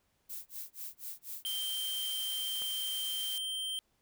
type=noise with tremolo; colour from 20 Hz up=violet; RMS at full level=-41 dBFS; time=0.29-1.52 s; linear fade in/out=10 ms; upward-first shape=sine; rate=4.1 Hz; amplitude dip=100%
type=tone; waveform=square; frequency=3136 Hz; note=G7; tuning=in tune; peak=-35 dBFS; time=1.45-3.79 s; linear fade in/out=0 ms
type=noise; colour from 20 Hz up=blue; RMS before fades=-42 dBFS; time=1.46-3.38 s; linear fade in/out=0 ms
type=click; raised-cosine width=0.5 ms; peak=-33 dBFS; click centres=2.62 s
effects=pink hiss -75 dBFS RMS until 4.01 s